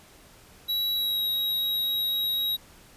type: tone with pitch glide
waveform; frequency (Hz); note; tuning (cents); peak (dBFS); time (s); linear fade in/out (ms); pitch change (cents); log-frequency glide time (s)
square; 3900 to 3824; B7 to A#7; -23 to +43; -25; 0.68-2.57; 20; -34; 0.93-1.22
effects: pink hiss -53 dBFS RMS until 2.96 s + resampled to 32000 Hz